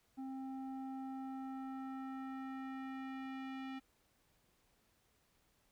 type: tone with low-pass filter sweep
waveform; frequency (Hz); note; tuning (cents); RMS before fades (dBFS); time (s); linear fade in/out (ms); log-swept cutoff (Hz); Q
square; 265.3; C4; +24; -45; 0.17-3.8; 20; 640 to 2800; 1.5
effects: pink hiss -75 dBFS RMS until 5.71 s